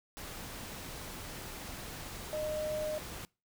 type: tone in noise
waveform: sine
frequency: 613 Hz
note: D#5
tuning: 26 cents flat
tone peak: -33 dBFS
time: 2.33-2.98 s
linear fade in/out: 0 ms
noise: pink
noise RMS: -44 dBFS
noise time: 0.17-3.25 s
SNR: +8 dB
effects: noise-tail reverb RT60 0.3 s tail -25 dB re dry